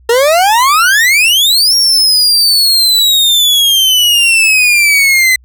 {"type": "exponential two-way sweep", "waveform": "40% pulse", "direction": "up then down", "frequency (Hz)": [452.7, 5600, 2019], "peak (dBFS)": -5, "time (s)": [0.09, 5.36], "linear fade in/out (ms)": 5, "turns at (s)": 1.75, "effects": ["added 62 Hz sine -40 dBFS peak until 5.44 s"]}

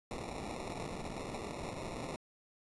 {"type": "noise with sample-and-hold", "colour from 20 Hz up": "blue", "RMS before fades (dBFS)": -42, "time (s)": [0.11, 2.16], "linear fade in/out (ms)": 0, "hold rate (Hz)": 1575, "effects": ["resampled to 24000 Hz"]}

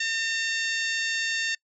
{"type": "harmonic tone with a mistuned harmonic", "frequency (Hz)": 906, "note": "A#5", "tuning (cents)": -50, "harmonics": [2, 3, 4, 5, 6, 7, 8], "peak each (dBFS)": [-28, -32, -34, -36, -38, -39, -40], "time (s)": [0, 1.55], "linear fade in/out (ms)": 5, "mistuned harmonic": 7, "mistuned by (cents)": 38, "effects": ["noise-tail reverb RT60 0.1 s tail -26 dB re dry"]}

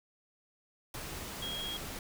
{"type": "tone in noise", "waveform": "sine", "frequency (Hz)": 3274, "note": "G#7", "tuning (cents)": -25, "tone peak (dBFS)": -37, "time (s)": [1.42, 1.77], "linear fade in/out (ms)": 2, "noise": "pink", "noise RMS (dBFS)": -42, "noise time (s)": [0.94, 1.99], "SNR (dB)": 2, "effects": []}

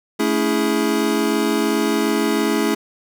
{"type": "chord", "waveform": "square", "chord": "A major seventh", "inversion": "none", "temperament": "equal with one note detuned", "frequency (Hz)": [220, 282.8, 329.6, 415.3], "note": ["A3", "C#4", "E4", "G#4"], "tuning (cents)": [0, 35, 0, 0], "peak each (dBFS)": -23, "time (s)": [0.19, 2.75], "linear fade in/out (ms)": 10, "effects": []}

